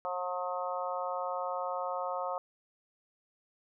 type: harmonic tone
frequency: 180 Hz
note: F#3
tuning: 47 cents flat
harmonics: 3 / 4 / 5 / 6 / 7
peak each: -37 / -38 / -39 / -40 / -40 dBFS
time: 0.05-2.38 s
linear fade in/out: 0 ms
effects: none